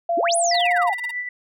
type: tone with pitch glide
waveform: sine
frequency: 683 to 707.5 Hz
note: F5 to F5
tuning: -39 to +22 cents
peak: -18 dBFS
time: 0.09-0.9 s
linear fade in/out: 5 ms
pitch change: +61 cents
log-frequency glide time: 0.35-0.69 s
type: exponential two-way sweep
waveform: sine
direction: up then down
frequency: 261.6 to 10510 to 721 Hz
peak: -21 dBFS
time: 0.17-0.94 s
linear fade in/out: 10 ms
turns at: 0.36 s
type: tone with tremolo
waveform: sine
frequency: 1975.5 Hz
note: B6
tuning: in tune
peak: -23 dBFS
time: 0.51-1.29 s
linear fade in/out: 5 ms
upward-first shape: sine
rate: 7.8 Hz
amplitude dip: 50%
type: tone bursts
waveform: 15% pulse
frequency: 932.3 Hz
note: A#5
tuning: in tune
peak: -26 dBFS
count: 11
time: 0.54-1.111 s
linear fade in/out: 5 ms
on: 21 ms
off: 34 ms
effects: none

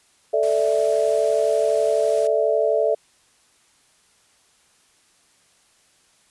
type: chord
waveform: sine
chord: A suspended fourth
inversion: none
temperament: equal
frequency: 440 / 587.3 / 659.3 Hz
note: A4 / D5 / E5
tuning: 0 / 0 / 0 cents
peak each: -21 dBFS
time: 0.33-2.95 s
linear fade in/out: 10 ms
type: noise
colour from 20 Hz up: white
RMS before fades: -39 dBFS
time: 0.43-2.27 s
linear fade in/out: 0 ms
effects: white hiss -59 dBFS RMS until 6.3 s + resampled to 24000 Hz

